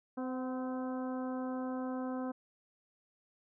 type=harmonic tone with a mistuned harmonic; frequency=257.3 Hz; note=C4; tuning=29 cents flat; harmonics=1 / 2 / 3 / 4 / 5 / 6; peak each=-36 / -42 / -46 / -48 / -51 / -55 dBFS; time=0.17-2.32 s; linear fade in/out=10 ms; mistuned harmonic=3; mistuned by=-31 cents; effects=none